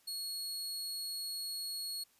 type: tone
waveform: sawtooth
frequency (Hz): 4332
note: C#8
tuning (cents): -41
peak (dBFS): -35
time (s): 0.07-2.04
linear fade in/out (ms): 10
effects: white hiss -69 dBFS RMS until 2.19 s + resampled to 32000 Hz